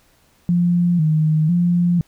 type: tone with vibrato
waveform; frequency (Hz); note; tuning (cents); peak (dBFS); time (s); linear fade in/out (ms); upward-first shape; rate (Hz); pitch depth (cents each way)
sine; 164.81; E3; 0; -13; 0.49-2.01; 0; square; 1; 100
effects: pink hiss -57 dBFS RMS until 2.07 s